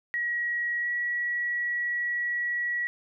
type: tone with pitch glide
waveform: sine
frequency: 1910 to 1927.7 Hz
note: A#6 to B6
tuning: +42 to -42 cents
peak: -26 dBFS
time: 0.14-2.87 s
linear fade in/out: 0 ms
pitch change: +16 cents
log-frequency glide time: 0.8-0.88 s
effects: none